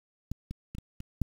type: clicks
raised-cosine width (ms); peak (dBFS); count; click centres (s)
5; -21 / -24 / -28 / -26 / -28 / -15; 6; 0.316 / 0.51 / 0.75 / 0.784 / 1.004 / 1.217
effects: 8-bit